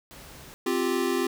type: noise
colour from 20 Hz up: pink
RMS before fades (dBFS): -46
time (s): 0.11-0.54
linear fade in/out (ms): 0
type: chord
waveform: square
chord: C suspended fourth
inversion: none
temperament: equal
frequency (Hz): 261.6 / 349.2 / 392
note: C4 / F4 / G4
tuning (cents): 0 / 0 / 0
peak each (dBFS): -30 / -28 / -29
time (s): 0.66-1.27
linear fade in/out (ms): 5
effects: none